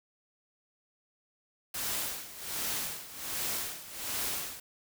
white noise with tremolo, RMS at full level -33 dBFS, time 1.74-4.6 s, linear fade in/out 5 ms, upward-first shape sine, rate 1.3 Hz, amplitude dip 80%, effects none

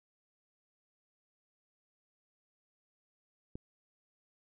click, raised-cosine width 3 ms, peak -29 dBFS, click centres 3.555 s, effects none

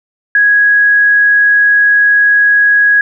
sine tone, 1661.2 Hz, G#6, in tune, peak -5 dBFS, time 0.35-3.01 s, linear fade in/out 2 ms, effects none

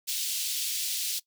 pink high-pass noise, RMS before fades -31 dBFS, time 0.07-1.2 s, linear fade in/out 20 ms, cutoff 3200 Hz, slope 24 dB/octave, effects noise-tail reverb RT60 0.1 s tail -20 dB re dry

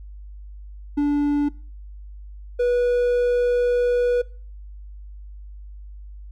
triangle tone pair in turn, 290 / 487.7 Hz, D4 / B4, -22 / -22 cents, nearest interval major sixth, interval 900 cents, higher second, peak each -15 dBFS, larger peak neither, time 0.97-1.49 / 2.59-4.22 s, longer second, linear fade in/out 10 ms, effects noise-tail reverb RT60 0.4 s tail -22 dB re dry + added 50 Hz sine -36 dBFS peak until 6.31 s

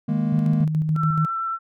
triangle chord, D# suspended fourth, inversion none, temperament just, 155.56 / 207.4 / 233.3 Hz, D#3 / G#3 / A#3, 0 / -2 / +2 cents, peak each -22 dBFS, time 0.08-0.65 s, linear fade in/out 10 ms
sine tone with tremolo, 155.9 Hz, D#3, 4 cents sharp, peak -17 dBFS, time 0.32-1.26 s, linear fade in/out 10 ms, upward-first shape square, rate 7 Hz, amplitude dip 40%
sine tone with vibrato, 1340 Hz, E6, 28 cents sharp, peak -23 dBFS, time 0.95-1.59 s, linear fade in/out 50 ms, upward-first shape triangle, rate 8.7 Hz, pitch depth 12 cents each way
effects none

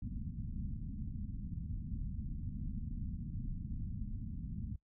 pink low-pass noise, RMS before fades -41 dBFS, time 0.02-4.76 s, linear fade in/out 5 ms, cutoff 240 Hz, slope 48 dB/octave, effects noise-tail reverb RT60 0.1 s tail -19 dB re dry

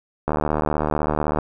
click train, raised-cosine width 1 ms, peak -7 dBFS, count 85, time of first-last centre 0.28-1.387 s, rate 75.9 Hz, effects none

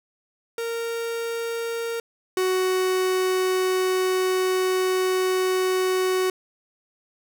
45% pulse tone pair in turn, 462.8 / 372 Hz, A#4 / F#4, -13 / +9 cents, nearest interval major third, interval 378 cents, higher first, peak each -26 / -20 dBFS, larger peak second, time 0.58-2 / 2.37-6.3 s, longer second, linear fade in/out 2 ms, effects none

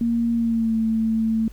sine tone with pitch glide, 233.1 to 223 Hz, A#3 to A3, 0 to +23 cents, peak -18 dBFS, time 0.01-1.48 s, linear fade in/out 2 ms, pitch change -77 cents, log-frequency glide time 0.34-0.78 s, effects added 50 Hz sine -38 dBFS peak until 1.52 s + pink hiss -54 dBFS RMS until 1.52 s

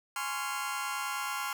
sawtooth chord, Db major seventh, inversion second, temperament just, 831.5 / 1039.4 / 1108.7 / 1385.9 Hz, Ab5 / C6 / Db6 / F6, +2 / -12 / 0 / -14 cents, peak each -36 / -34 / -36 / -33 dBFS, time 0.16-1.53 s, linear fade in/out 2 ms, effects none

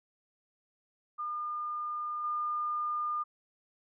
sine tone with level steps, 1210 Hz, D#6, 49 cents flat, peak -33 / -30 dBFS, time 1.18-3.24 s, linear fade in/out 20 ms, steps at 2.24 s, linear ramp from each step 2 ms, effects none

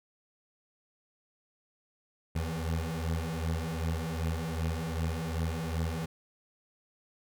25% pulse beating tone pair, 80.2 / 82.8 Hz, E2 / E2, -47 / +8 cents, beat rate 2.6 Hz, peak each -30 dBFS, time 2.35-6.06 s, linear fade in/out 10 ms, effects none

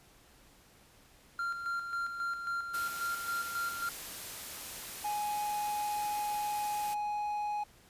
triangle tone with tremolo, 1385 Hz, F6, 15 cents flat, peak -30 dBFS, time 1.39-3.89 s, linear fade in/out 2 ms, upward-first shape square, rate 3.7 Hz, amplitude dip 50%
white noise, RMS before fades -43 dBFS, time 2.73-6.95 s, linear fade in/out 20 ms
triangle tone, 834 Hz, G#5, 7 cents sharp, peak -30 dBFS, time 5.04-7.64 s, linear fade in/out 10 ms
effects pink hiss -61 dBFS RMS until 7.89 s + resampled to 32000 Hz

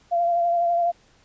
sine tone with vibrato, 689 Hz, F5, 24 cents flat, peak -18 dBFS, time 0.11-0.92 s, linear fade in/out 20 ms, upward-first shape triangle, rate 12 Hz, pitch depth 29 cents each way, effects pink hiss -58 dBFS RMS until 1.24 s + resampled to 16000 Hz

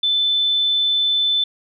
sine tone, 3520 Hz, A7, in tune, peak -15 dBFS, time 0.03-1.44 s, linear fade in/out 5 ms, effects none

